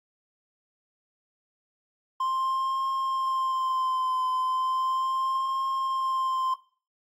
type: tone with vibrato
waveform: triangle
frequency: 1046.5 Hz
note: C6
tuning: in tune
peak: -23 dBFS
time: 2.2-6.54 s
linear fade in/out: 5 ms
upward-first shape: triangle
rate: 0.36 Hz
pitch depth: 35 cents each way
effects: noise-tail reverb RT60 0.4 s tail -17 dB re dry + AAC 48 kbps